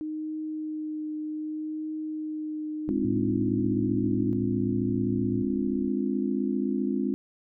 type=tone with vibrato; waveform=sine; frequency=308.6 Hz; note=D#4; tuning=14 cents flat; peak=-30 dBFS; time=0.01-4.33 s; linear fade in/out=0 ms; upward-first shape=triangle; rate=0.65 Hz; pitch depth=14 cents each way
type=click train; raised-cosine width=5 ms; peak=-34 dBFS; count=105; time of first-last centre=2.88-5.877 s; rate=34.7 Hz
type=chord; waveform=sine; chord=D half-diminished seventh; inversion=second; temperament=equal with one note detuned; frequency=206.1 / 261.6 / 293.7 / 349.2 Hz; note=Ab3 / C4 / D4 / F4; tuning=-13 / 0 / 0 / 0 cents; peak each=-29 / -28 / -34 / -32 dBFS; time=2.89-7.14 s; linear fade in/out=0 ms
type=tone with pitch glide; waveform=sine; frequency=111.7 to 112.93 Hz; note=A2 to A2; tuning=+27 to +46 cents; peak=-31 dBFS; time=3.04-5.43 s; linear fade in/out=10 ms; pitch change=+19 cents; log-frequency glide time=3.52-4.96 s
effects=none